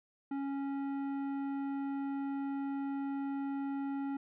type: tone with tanh clipping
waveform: triangle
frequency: 276.6 Hz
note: C#4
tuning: 4 cents flat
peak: -36 dBFS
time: 0.31-4.17 s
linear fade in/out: 5 ms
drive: 16 dB
effects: none